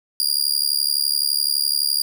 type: tone with amplitude modulation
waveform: sawtooth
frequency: 4815 Hz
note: D8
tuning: 42 cents sharp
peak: -11 dBFS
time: 0.2-2.02 s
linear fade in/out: 0 ms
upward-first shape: sine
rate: 71.8 Hz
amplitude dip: 100%
effects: none